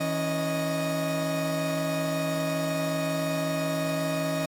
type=tone cluster; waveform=40% pulse; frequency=161.6 / 275.6 / 621 Hz; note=E3 / C#4 / D#5; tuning=-34 / -10 / -3 cents; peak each=-30 / -31 / -28 dBFS; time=0-4.46 s; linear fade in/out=10 ms; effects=AAC 64 kbps